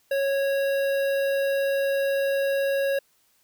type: tone with notch filter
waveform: square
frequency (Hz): 551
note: C#5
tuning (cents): -11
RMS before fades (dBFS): -24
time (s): 0.11-2.99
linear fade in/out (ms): 5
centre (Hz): 7000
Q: 0.55
effects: white hiss -65 dBFS RMS until 3.43 s